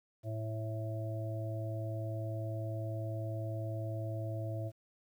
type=harmonic tone; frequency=110 Hz; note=A2; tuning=in tune; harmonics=1 / 3 / 5 / 6; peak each=-36 / -46 / -47 / -44 dBFS; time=0.23-4.72 s; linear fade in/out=50 ms; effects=11-bit